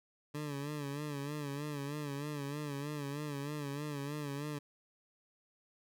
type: tone with vibrato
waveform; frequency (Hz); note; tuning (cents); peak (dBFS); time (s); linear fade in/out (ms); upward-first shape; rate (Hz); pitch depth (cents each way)
20% pulse; 144.9; D3; -23; -33; 0.34-4.59; 10; sine; 3.2; 69
effects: none